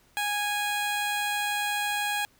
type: tone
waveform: 15% pulse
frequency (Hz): 826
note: G#5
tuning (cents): -10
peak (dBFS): -20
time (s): 0.17-2.25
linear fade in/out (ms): 0
effects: pink hiss -62 dBFS RMS until 2.39 s